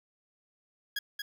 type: tone with echo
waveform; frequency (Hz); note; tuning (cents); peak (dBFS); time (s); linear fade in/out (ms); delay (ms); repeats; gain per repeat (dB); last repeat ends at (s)
20% pulse; 1656; G#6; -5; -26; 0.96-0.99; 5; 230; 1; -4; 1.22
effects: none